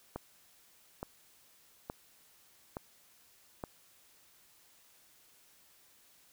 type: click train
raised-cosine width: 1 ms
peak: -24 dBFS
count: 5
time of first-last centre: 0.16-3.638 s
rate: 1.15 Hz
effects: white hiss -64 dBFS RMS until 6.32 s